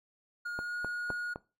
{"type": "tone with pitch glide", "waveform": "triangle", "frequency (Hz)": [1429, 1443.1], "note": ["F6", "F#6"], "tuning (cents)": [39, -44], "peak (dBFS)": -32, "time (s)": [0.45, 1.34], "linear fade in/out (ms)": 10, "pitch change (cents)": 17, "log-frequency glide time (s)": [0.57, 0.76]}
{"type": "click train", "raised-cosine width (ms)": 1, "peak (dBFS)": -23, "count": 4, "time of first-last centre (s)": [0.59, 1.359], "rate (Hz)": 3.9}
{"effects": ["noise-tail reverb RT60 0.3 s tail -21 dB re dry", "AAC 48 kbps"]}